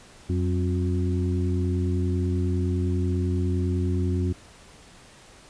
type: harmonic tone with a mistuned harmonic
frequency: 90 Hz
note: F#2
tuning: 47 cents flat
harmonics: 1 / 2 / 3 / 4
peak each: -23 / -30 / -31 / -32 dBFS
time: 0.29-4.33 s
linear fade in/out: 10 ms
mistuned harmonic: 2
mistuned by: +75 cents
effects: pink hiss -50 dBFS RMS until 5.49 s + resampled to 22050 Hz